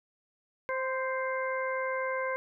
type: harmonic tone with a mistuned harmonic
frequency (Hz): 524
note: C5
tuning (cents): +2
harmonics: 1 / 2 / 3 / 4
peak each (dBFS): -32 / -35 / -37 / -38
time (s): 0.69-2.36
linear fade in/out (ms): 0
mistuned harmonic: 2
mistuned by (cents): -20
effects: none